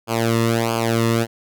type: tone with flanger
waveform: sawtooth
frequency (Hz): 115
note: A#2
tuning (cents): -23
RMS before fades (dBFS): -19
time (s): 0.07-1.27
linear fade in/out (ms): 50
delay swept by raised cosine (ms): 0.52 to 1.31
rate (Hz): 1.5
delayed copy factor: -1
effects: none